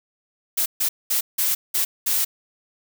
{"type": "noise bursts at uneven times", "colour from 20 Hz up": "blue", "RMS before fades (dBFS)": -21, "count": 6, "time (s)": [[0.57, 0.66], [0.8, 0.89], [1.1, 1.21], [1.38, 1.55], [1.74, 1.85], [2.06, 2.25]], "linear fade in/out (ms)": 10, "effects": []}